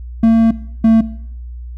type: tone pair in turn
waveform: triangle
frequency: 226.4 / 224.3 Hz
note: A3 / A3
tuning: +50 / +34 cents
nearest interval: unison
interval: 16 cents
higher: first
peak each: -4 dBFS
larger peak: neither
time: 0.23-0.51 / 0.84-1.01 s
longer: first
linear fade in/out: 5 ms
effects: noise-tail reverb RT60 0.7 s tail -18 dB re dry + added 60 Hz sine -26 dBFS peak until 1.77 s